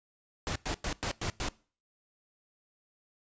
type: noise bursts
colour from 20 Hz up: pink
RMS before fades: -33 dBFS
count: 6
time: 0.47-1.486 s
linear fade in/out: 0 ms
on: 86 ms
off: 100 ms
effects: noise-tail reverb RT60 0.4 s tail -22 dB re dry + resampled to 16000 Hz